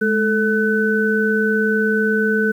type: tone cluster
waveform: sine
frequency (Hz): 211.8 / 440.3 / 1504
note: G#3 / A4 / F#6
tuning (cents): +34 / +1 / +28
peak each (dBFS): -19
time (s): 0.01-2.52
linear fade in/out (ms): 10
effects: 8-bit